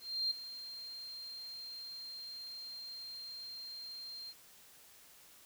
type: tone with ADSR envelope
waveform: sine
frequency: 4186 Hz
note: C8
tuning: in tune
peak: -30 dBFS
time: 0-4.34 s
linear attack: 310 ms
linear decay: 7 ms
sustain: -14 dB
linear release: 47 ms
effects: white hiss -60 dBFS RMS until 5.45 s